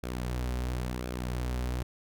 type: tone with flanger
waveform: sawtooth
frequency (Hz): 61.74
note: B1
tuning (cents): 0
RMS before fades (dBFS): -33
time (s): 0.03-1.83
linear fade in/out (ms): 5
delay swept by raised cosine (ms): 1 to 6.3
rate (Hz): 0.96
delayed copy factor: -0.5
effects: none